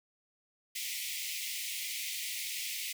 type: high-pass noise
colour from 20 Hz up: pink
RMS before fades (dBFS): -38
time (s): 0.75-2.93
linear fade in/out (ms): 10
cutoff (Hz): 2000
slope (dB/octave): 96
effects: none